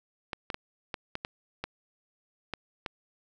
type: clicks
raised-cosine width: 0.3 ms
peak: -17 dBFS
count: 9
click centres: 0.332 / 0.502 / 0.544 / 0.942 / 1.154 / 1.249 / 1.64 / 2.537 / 2.862 s
effects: none